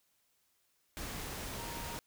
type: tone in noise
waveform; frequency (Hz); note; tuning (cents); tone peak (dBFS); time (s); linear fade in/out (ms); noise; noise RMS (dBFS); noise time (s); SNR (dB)
sine; 932.3; A#5; 0; -47; 1.58-1.97; 0; pink; -42; 0.97-1.99; -8
effects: white hiss -75 dBFS RMS until 2.06 s